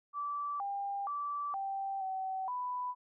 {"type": "tone with pitch steps", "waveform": "sine", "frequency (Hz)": [1160, 799, 1160, 782, 761, 993], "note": ["D6", "G5", "D6", "G5", "F#5", "B5"], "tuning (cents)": [-22, 33, -22, -4, 48, 9], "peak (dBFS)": -34, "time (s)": [0.13, 2.95], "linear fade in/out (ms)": 50, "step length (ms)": 470, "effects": []}